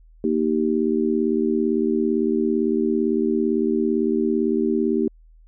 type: chord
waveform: sine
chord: Eb major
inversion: second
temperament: just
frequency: 233.3 / 311.1 / 388.9 Hz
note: Bb3 / Eb4 / G4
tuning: +2 / 0 / -14 cents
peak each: -22 / -23 / -22 dBFS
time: 0.24-5.08 s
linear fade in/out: 2 ms
effects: added 40 Hz sine -47 dBFS peak until 5.47 s